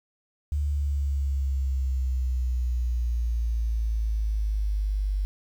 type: exponential sweep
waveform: sine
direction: down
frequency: 73.42 to 49 Hz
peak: -23 dBFS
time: 0.52-5.25 s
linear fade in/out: 0 ms
effects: 9-bit